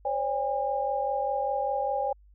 sine tone cluster, 524 / 569 / 810 Hz, C5 / C#5 / G#5, +2 / +45 / -43 cents, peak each -32 / -31 / -28 dBFS, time 0.05-2.13 s, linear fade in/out 5 ms, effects added 50 Hz sine -53 dBFS peak until 2.34 s

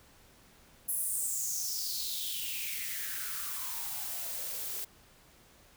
blue noise with high-pass filter sweep, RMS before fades -36 dBFS, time 0.88-4.85 s, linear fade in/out 10 ms, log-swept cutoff 11000 to 370 Hz, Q 5.3, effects pink hiss -60 dBFS RMS until 5.76 s

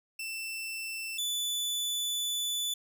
sawtooth tone pair in turn, 2670 / 3480 Hz, E7 / A7, +22 / -20 cents, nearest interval perfect fourth, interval 458 cents, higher second, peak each -32 / -27 dBFS, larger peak second, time 0.19-1.18 / 1.18-2.74 s, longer second, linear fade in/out 5 ms, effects none

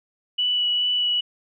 sine tone with vibrato, 2952 Hz, F#7, 5 cents flat, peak -19 dBFS, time 0.38-1.21 s, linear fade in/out 10 ms, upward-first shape sine, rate 2.4 Hz, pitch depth 10 cents each way, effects none

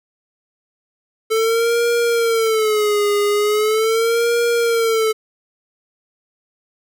square tone with vibrato, 440 Hz, A4, in tune, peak -15 dBFS, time 1.3-5.13 s, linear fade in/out 20 ms, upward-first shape sine, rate 0.4 Hz, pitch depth 120 cents each way, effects none

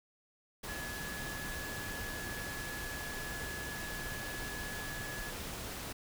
sine tone in noise, 1696 Hz, G#6, 36 cents sharp, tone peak -43 dBFS, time 0.68-5.31 s, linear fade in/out 10 ms, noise pink, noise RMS -42 dBFS, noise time 0.63-5.93 s, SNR -4 dB, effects none

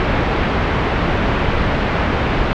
pink low-pass noise, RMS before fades -17 dBFS, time 0-2.53 s, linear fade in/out 0 ms, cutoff 2400 Hz, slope 12 dB/octave, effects low-pass 4000 Hz 12 dB/octave

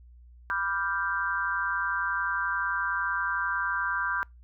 sine chord, G dominant seventh, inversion first, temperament equal, 987.8 / 1174.7 / 1396.9 / 1568 Hz, B5 / D6 / F6 / G6, 0 / 0 / 0 / 0 cents, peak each -34 / -33 / -33 / -29 dBFS, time 0.5-4.23 s, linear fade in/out 0 ms, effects noise-tail reverb RT60 0.2 s tail -26 dB re dry + added 60 Hz sine -49 dBFS peak until 4.43 s

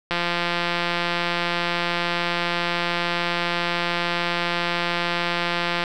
click train, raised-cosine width 0.3 ms, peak -7 dBFS, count 992, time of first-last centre 0.11-5.838 s, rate 173 Hz, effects none

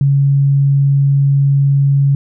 sine tone, 139.4 Hz, C#3, 10 cents sharp, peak -8 dBFS, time 0.01-2.15 s, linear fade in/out 2 ms, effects none

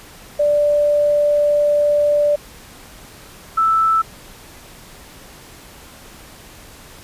sine tone pair in turn, 587.3 / 1318.4 Hz, D5 / E6, 0 / 0 cents, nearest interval octave + major second, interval 1400 cents, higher second, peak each -12 dBFS, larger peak neither, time 0.39-2.36 / 3.57-4.02 s, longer first, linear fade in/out 10 ms, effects pink hiss -41 dBFS RMS until 7.03 s + resampled to 32000 Hz

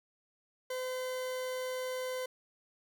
40% pulse tone, 511 Hz, C5, 41 cents flat, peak -34 dBFS, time 0.7-2.26 s, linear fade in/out 5 ms, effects none

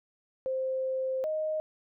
sine tone pair in turn, 523.3 / 622.3 Hz, C5 / D#5, 0 / 0 cents, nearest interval minor third, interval 300 cents, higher second, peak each -28 dBFS, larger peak neither, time 0.46-1.24 / 1.24-1.6 s, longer first, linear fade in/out 0 ms, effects none

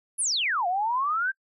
sine exponential two-way sweep, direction down then up, 11175 to 693 to 1609 Hz, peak -23 dBFS, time 0.18-1.32 s, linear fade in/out 20 ms, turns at 0.67 s, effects noise-tail reverb RT60 0.1 s tail -25 dB re dry

